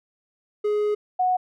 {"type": "tone pair in turn", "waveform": ["triangle", "sine"], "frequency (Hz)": [418.5, 735.2], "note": ["G#4", "F#5"], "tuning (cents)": [13, -11], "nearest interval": "minor seventh", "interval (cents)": 976, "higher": "second", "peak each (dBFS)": -18, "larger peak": "neither", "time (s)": [[0.64, 0.95], [1.19, 1.37]], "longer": "first", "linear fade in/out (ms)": 10, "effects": []}